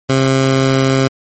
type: tone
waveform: 15% pulse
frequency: 133.6 Hz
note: C3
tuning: 36 cents sharp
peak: -4 dBFS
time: 0.09-1.08 s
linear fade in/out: 10 ms
effects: MP3 32 kbps